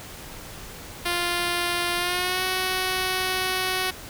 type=tone with pitch glide; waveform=5% pulse; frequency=349.2 to 372.1 Hz; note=F4 to F#4; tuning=0 to +10 cents; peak=-12 dBFS; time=1.05-3.91 s; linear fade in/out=10 ms; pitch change=+110 cents; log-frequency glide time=1.96-2.43 s; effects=pink hiss -40 dBFS RMS until 4.09 s